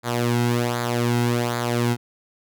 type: tone with flanger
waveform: sawtooth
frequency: 119.8 Hz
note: A#2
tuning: 48 cents sharp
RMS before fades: -22 dBFS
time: 0.03-1.97 s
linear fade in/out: 50 ms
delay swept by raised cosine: 0.35 to 1.75 ms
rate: 1.3 Hz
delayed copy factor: -0.65
effects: none